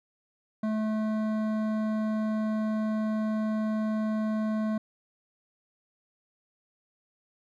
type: tone with hard clipping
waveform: triangle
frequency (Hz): 216.7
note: A3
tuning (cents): -26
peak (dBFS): -28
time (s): 0.63-4.78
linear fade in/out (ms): 5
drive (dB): 16
effects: none